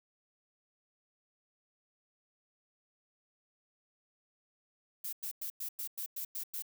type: noise bursts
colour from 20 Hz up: violet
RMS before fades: -39 dBFS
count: 9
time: 5.04-6.623 s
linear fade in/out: 5 ms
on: 87 ms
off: 100 ms
effects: none